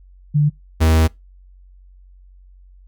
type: tone pair in turn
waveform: sine / 45% pulse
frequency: 147.8 / 80.03 Hz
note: D3 / D#2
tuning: +11 / +49 cents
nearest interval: major seventh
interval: 1062 cents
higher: first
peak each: -11 dBFS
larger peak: neither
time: 0.34-0.5 / 0.8-1.08 s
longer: second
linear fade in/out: 20 ms
effects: noise-tail reverb RT60 0.2 s tail -24 dB re dry + added 46 Hz sine -43 dBFS peak until 2.87 s